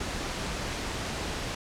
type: noise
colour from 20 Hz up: pink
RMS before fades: -33 dBFS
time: 0-1.55 s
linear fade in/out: 5 ms
effects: low-pass 7000 Hz 12 dB/octave